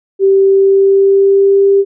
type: tone with pitch glide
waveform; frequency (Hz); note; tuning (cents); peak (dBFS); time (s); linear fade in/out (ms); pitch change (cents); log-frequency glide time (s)
sine; 389.3 to 395.6; G4 to G4; -12 to +16; -5; 0.19-1.85; 50; +28; 0.44-1.69
effects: none